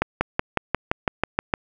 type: accelerating click train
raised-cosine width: 0.5 ms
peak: -4 dBFS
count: 10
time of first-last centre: 0.02-1.539 s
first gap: 190 ms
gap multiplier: 0.97
effects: none